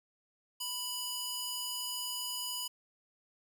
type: tone with high-pass filter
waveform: square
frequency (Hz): 987.8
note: B5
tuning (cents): 0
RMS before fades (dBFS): -38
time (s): 0.6-2.68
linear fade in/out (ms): 10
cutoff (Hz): 3300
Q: 0.73
effects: none